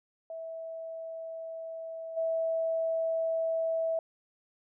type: tone with level steps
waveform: sine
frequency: 653 Hz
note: E5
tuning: 17 cents flat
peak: -37 / -27 dBFS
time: 0.3-3.99 s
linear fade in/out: 2 ms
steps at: 2.16 s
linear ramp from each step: 20 ms
effects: none